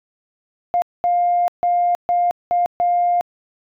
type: tone bursts at uneven times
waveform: sine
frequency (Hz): 704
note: F5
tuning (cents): +14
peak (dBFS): -13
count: 6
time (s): 0.74-0.82 / 1.04-1.48 / 1.63-1.95 / 2.09-2.31 / 2.51-2.66 / 2.8-3.21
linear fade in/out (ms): 0
effects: tanh soft clip ceiling -9 dBFS